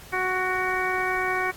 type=harmonic tone with a mistuned harmonic; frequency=370.2 Hz; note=F#4; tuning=1 cent sharp; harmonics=1 / 2 / 3 / 4 / 5 / 6; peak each=-30 / -30 / -30 / -30 / -30 / -30 dBFS; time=0.12-1.52 s; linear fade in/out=20 ms; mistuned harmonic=6; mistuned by=+29 cents; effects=pink hiss -45 dBFS RMS until 1.56 s + AAC 64 kbps